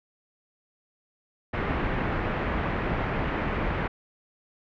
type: low-pass noise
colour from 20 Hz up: pink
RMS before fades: -28 dBFS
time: 1.53-3.88 s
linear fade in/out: 10 ms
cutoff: 2300 Hz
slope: 24 dB/octave
effects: none